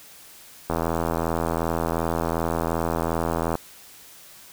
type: click train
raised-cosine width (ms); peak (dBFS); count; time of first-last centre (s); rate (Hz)
1; -10; 237; 0.7-3.554; 82.7
effects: white hiss -47 dBFS RMS until 4.52 s

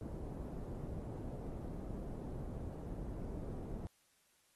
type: low-pass noise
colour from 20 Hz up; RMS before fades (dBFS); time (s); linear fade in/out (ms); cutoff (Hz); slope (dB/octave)
pink; -44; 0.01-3.87; 0; 430; 12
effects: white hiss -73 dBFS RMS until 4.55 s + AAC 32 kbps

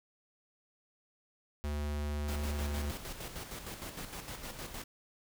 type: tone with pitch glide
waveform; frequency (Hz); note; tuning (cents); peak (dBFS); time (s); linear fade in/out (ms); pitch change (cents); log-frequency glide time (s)
square; 73.7 to 72.94; D2 to D2; +7 to -11; -34; 1.64-2.91; 0; -18; 2.52-2.64
type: noise with tremolo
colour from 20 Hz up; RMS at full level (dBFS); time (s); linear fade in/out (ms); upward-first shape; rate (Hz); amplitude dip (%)
pink; -42; 2.28-4.84; 5; square; 6.5; 50
effects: none

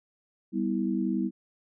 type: chord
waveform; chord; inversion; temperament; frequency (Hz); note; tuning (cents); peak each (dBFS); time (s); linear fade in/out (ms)
sine; E minor; first; equal with one note detuned; 196 / 246.9 / 323.8; G3 / B3 / E4; 0 / 0 / -31; -29 / -30 / -30; 0.52-1.31; 50
effects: none

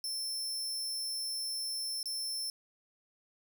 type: tone with dropouts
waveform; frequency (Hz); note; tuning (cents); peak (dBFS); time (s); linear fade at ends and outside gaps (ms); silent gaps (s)
sawtooth; 5340; E8; +22; -32; 0.04-2.5; 1; 2.029-2.057
effects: none

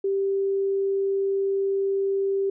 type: tone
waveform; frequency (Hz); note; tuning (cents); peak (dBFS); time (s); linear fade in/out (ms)
sine; 392; G4; 0; -21; 0.04-2.5; 5
effects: none

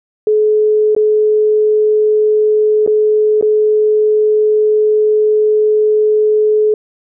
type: tone with dropouts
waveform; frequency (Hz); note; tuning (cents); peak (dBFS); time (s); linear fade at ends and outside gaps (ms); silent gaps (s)
sine; 427.2; G#4; +49; -8; 0.27-6.74; 2; 0.95-0.964 / 2.864-2.875 / 3.412-3.425
effects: none

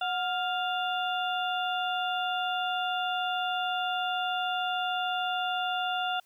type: harmonic tone with a mistuned harmonic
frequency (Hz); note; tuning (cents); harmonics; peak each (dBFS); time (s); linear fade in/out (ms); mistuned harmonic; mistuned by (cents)
700; F5; +4; 1 / 2 / 4 / 5; -30 / -33 / -36 / -37; 0.01-6.2; 5; 1; +81
effects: white hiss -66 dBFS RMS until 6.25 s

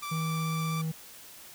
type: tone with vibrato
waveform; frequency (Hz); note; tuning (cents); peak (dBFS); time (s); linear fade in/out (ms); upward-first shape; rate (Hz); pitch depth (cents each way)
sawtooth; 1169; D6; -8; -31; 0.02-0.82; 10; sine; 16; 13
type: tone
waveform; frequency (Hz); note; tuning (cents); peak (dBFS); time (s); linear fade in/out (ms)
triangle; 160; D#3; +49; -27; 0.11-0.92; 10
effects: white hiss -49 dBFS RMS until 1.54 s

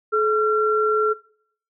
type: tone pair together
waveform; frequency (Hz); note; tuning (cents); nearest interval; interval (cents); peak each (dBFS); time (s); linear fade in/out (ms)
sine; 429.3 / 1365; A4 / F6; -43 / -40; octave + minor sixth; 2003; -19; 0.12-1.14; 20
effects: noise-tail reverb RT60 0.6 s tail -22 dB re dry

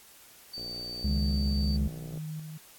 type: tone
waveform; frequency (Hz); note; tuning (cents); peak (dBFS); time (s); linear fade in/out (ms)
sine; 4586; D8; -42; -36; 0.53-1.77; 10
type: click train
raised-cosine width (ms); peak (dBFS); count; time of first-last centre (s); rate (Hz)
2; -32; 97; 0.58-2.175; 60.2
type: harmonic tone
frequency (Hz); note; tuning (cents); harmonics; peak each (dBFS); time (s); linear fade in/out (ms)
69.3; C#2; 0; 1 / 2 / 3; -26 / -39 / -31; 1.04-1.88; 5
type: tone with tremolo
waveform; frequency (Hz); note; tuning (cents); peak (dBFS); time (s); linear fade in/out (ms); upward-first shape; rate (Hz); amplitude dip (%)
sine; 155.56; D#3; 0; -34; 1.08-2.58; 10; square; 1.9; 40
effects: white hiss -54 dBFS RMS until 2.78 s + AAC 64 kbps

